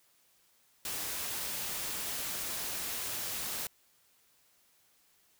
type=noise; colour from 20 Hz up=white; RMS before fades=-37 dBFS; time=0.85-3.67 s; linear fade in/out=2 ms; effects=white hiss -68 dBFS RMS until 5.39 s